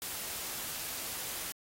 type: noise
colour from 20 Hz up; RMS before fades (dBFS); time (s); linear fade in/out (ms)
white; -39; 0.02-1.52; 0
effects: AAC 48 kbps

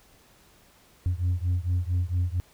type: beating tone pair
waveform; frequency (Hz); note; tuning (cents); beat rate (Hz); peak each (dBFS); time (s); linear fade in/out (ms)
sine; 87.31 / 91.71; F2 / F#2; 0 / -15; 4.4; -24 / -25; 1.06-2.4; 0
effects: tanh soft clip ceiling -20 dBFS + pink hiss -58 dBFS RMS until 2.53 s

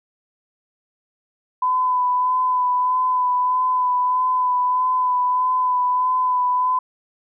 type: tone with vibrato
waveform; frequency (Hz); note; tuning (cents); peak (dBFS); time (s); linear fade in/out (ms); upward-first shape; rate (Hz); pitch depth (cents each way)
sine; 1004; B5; +28; -16; 1.62-6.79; 5; sine; 1.6; 18
effects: none

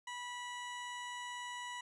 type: tone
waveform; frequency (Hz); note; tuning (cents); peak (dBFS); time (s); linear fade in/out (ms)
20% pulse; 978; B5; -17; -37; 0.07-1.81; 5
effects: resampled to 24000 Hz + 12-bit

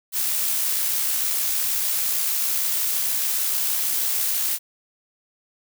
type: noise with amplitude modulation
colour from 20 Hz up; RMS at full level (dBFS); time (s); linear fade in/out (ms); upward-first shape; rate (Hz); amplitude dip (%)
blue; -22; 0.12-4.59; 50; sine; 66.5; 25
effects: none

